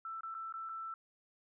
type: tone with dropouts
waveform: sine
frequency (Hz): 1329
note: E6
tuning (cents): +14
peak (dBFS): -40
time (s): 0.05-0.94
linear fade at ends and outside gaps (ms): 2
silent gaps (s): 0.208-0.233 / 0.343-0.349 / 0.525-0.539 / 0.69-0.693
effects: none